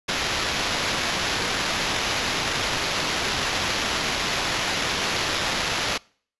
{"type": "noise with sample-and-hold", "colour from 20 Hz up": "white", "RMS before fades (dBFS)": -25, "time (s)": [0.08, 5.98], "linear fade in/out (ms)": 10, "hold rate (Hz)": 8820, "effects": ["noise-tail reverb RT60 0.5 s tail -25 dB re dry", "resampled to 24000 Hz"]}